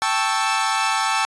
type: chord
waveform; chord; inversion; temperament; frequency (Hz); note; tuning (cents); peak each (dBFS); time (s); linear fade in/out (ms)
sawtooth; A dominant seventh; third; equal; 784 / 880 / 1108.7 / 1318.5; G5 / A5 / C#6 / E6; 0 / 0 / 0 / 0; -22 / -19 / -22 / -20; 0.02-1.25; 0
effects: resampled to 22050 Hz